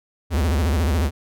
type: tone with vibrato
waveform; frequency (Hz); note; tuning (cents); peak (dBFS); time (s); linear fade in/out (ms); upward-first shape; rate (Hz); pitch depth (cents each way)
square; 76.9; D#2; -20; -18; 0.3-1.11; 50; sine; 14; 250
effects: none